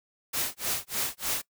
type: noise with tremolo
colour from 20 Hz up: white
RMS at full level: -28 dBFS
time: 0.33-1.42 s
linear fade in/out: 10 ms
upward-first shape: sine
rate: 3.3 Hz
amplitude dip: 100%
effects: noise-tail reverb RT60 0.1 s tail -21 dB re dry